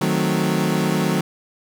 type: chord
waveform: 30% pulse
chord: D# diminished seventh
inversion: none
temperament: equal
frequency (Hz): 155.56 / 185 / 220 / 261.6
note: D#3 / F#3 / A3 / C4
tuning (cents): 0 / 0 / 0 / 0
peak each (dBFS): -20 / -19 / -22 / -24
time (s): 0.01-1.21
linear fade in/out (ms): 5
effects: none